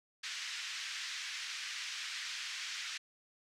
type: band-pass noise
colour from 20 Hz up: pink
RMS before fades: -42 dBFS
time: 0.23-2.98 s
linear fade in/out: 10 ms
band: 1700 to 6300 Hz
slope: 24 dB/octave
effects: none